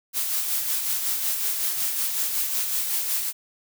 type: noise with tremolo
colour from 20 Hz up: blue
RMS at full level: -24 dBFS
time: 0.13-3.33 s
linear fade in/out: 50 ms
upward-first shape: sine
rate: 5.4 Hz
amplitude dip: 40%
effects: none